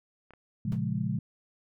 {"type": "clicks", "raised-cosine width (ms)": 0.5, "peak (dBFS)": [-36, -38], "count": 2, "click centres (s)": [0.307, 0.336]}
{"type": "chord", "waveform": "sine", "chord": "Bb minor seventh", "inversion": "none", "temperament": "equal", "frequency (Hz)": [116.54, 138.59, 174.61, 207.7], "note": ["Bb2", "Db3", "F3", "Ab3"], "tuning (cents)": [0, 0, 0, 0], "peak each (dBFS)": -33, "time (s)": [0.65, 1.19], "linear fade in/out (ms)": 5}
{"type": "noise with exponential decay", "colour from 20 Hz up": "brown", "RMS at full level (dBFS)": -36, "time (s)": [0.72, 0.83], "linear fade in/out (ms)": 0, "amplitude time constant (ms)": 23}
{"effects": []}